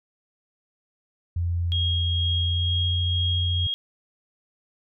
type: tone with pitch glide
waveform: sine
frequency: 86.2 to 88.62 Hz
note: F2 to F2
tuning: -22 to +26 cents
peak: -22 dBFS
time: 1.36-3.67 s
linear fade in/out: 5 ms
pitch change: +48 cents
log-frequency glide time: 2.38-2.79 s
type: tone with tremolo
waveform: sine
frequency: 3268 Hz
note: G#7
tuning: 29 cents flat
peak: -24 dBFS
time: 1.72-3.74 s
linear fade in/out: 0 ms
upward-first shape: sine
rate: 2.1 Hz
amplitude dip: 25%
effects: none